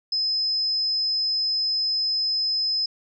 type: tone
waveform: sine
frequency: 5100 Hz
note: D#8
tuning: 42 cents sharp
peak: -21 dBFS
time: 0.12-2.86 s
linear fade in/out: 5 ms
effects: none